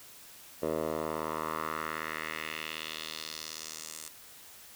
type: tone with band-pass filter sweep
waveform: 10% pulse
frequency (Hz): 78.7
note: D#2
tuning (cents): +20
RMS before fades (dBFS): -37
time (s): 0.62-4.09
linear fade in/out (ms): 10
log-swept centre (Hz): 540 to 8500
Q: 2
effects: white hiss -52 dBFS RMS until 4.75 s